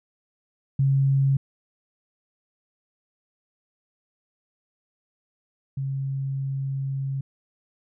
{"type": "tone pair in turn", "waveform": "sine", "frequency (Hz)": [136.6, 135.99], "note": ["C#3", "C#3"], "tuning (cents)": [-25, -33], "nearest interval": "unison", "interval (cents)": 8, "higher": "first", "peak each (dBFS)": [-17, -25], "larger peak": "first", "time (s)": [[0.79, 1.37], [5.77, 7.21]], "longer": "second", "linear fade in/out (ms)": 5, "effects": []}